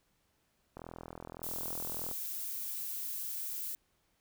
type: click train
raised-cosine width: 1 ms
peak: -30 dBFS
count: 57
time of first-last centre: 0.77-2.113 s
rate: 41.7 Hz
type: noise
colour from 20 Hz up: violet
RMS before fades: -39 dBFS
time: 1.43-3.75 s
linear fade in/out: 0 ms
effects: pink hiss -75 dBFS RMS until 4.2 s